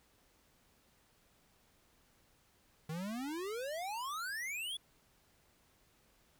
square exponential sweep, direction up, 151.8 to 3470 Hz, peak -39 dBFS, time 2.89-4.77 s, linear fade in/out 5 ms, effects pink hiss -70 dBFS RMS until 6.39 s

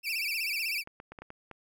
30% pulse tone with vibrato, 2489 Hz, D#7, in tune, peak -27 dBFS, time 0.03-0.84 s, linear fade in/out 50 ms, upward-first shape sine, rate 16 Hz, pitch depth 160 cents each way
clicks, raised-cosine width 0.5 ms, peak -29 dBFS, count 7, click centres 0.874 / 1.001 / 1.12 / 1.188 / 1.22 / 1.304 / 1.513 s
effects none

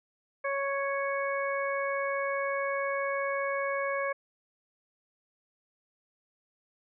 harmonic tone, 554.4 Hz, C#5, in tune, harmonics 1 / 2 / 3 / 4, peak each -31 / -34 / -36 / -37 dBFS, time 0.44-4.13 s, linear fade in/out 10 ms, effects none

